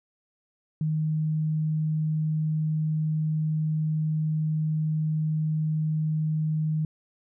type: tone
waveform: sine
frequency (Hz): 155.56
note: D#3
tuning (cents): 0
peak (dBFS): -23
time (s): 0.81-6.85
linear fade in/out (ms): 2
effects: none